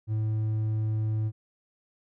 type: tone with hard clipping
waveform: sine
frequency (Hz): 108.7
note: A2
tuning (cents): -21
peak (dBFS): -26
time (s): 0.07-1.32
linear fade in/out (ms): 50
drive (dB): 3
effects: none